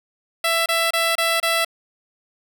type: tone bursts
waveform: 10% pulse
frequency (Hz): 665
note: E5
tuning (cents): +15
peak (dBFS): -9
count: 5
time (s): 0.44-1.648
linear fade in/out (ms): 5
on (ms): 220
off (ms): 27
effects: none